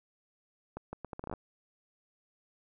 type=accelerating click train; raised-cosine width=1 ms; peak=-25 dBFS; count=11; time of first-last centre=0.77-1.337 s; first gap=160 ms; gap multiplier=0.73; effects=none